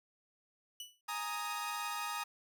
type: tone with exponential decay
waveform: sawtooth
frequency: 2960 Hz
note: F#7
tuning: in tune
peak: -37 dBFS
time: 0.8-1.01 s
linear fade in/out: 2 ms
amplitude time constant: 44 ms
type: chord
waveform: sawtooth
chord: Ab suspended second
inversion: none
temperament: equal with one note detuned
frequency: 830.6 / 932.3 / 1248.8 Hz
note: Ab5 / Bb5 / Eb6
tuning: 0 / 0 / +6 cents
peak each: -40 / -38 / -36 dBFS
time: 1.08-2.24 s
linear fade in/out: 10 ms
effects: none